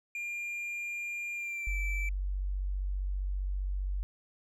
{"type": "tone with pitch glide", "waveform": "triangle", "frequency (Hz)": [2400, 2325], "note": ["D7", "D7"], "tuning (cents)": [37, -18], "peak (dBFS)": -33, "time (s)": [0.15, 2.09], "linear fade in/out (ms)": 2, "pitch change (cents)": -55, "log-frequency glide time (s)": [1.36, 1.76]}
{"type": "tone", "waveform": "sine", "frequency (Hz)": 47.57, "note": "F#1", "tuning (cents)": 49, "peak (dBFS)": -30, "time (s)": [1.67, 4.03], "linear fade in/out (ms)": 0}
{"effects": []}